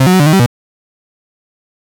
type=tone with pitch steps; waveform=35% pulse; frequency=132.4 / 183 / 186.7 / 145.8 / 155.7 / 192.5 / 120.7 Hz; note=C3 / F#3 / F#3 / D3 / D#3 / G3 / B2; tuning=+21 / -19 / +16 / -12 / +2 / -31 / -39 cents; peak=-4 dBFS; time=0-0.462 s; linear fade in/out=5 ms; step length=66 ms; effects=7-bit